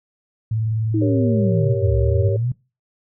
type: tone with vibrato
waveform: sine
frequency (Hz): 110.5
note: A2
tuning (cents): +8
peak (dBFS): -18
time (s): 0.51-2.29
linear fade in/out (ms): 5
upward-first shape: triangle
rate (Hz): 20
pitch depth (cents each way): 80
type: linear two-way sweep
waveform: sine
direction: down then up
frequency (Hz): 327.5 to 61.74 to 128.7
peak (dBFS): -18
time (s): 0.94-2.52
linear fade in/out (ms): 5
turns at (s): 1.97
type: chord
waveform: sine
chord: G diminished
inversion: none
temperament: equal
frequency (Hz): 392 / 466.2 / 554.4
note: G4 / Bb4 / Db5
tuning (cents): 0 / 0 / 0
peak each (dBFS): -25 / -27 / -25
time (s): 1.01-2.37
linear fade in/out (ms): 10
effects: noise-tail reverb RT60 0.3 s tail -22 dB re dry